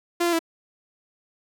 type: tone with pitch steps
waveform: sawtooth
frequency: 345.4 / 343.5 / 330.1 Hz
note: F4 / F4 / E4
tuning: -19 / -29 / +2 cents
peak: -16 dBFS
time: 0.2-0.392 s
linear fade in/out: 10 ms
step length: 64 ms
effects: none